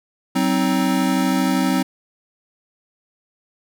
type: chord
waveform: square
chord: C diminished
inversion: second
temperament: just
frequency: 188.37 / 261.6 / 314 Hz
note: Gb3 / C4 / Eb4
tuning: +31 / 0 / +16 cents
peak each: -22 / -20 / -24 dBFS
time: 0.35-1.83 s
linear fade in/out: 10 ms
effects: none